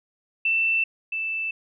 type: tone pair in turn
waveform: sine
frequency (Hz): 2671 / 2646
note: E7 / E7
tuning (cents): +22 / +6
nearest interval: unison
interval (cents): 16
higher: first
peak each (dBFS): -19 / -25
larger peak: first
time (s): 0.45-0.84 / 1.12-1.51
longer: neither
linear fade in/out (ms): 5
effects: none